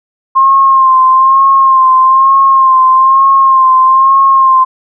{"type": "tone with vibrato", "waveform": "sine", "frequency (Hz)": 1062, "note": "C6", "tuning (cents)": 25, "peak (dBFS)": -3, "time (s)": [0.35, 4.65], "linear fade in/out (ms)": 20, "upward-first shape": "sine", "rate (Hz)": 1.1, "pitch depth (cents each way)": 37, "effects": []}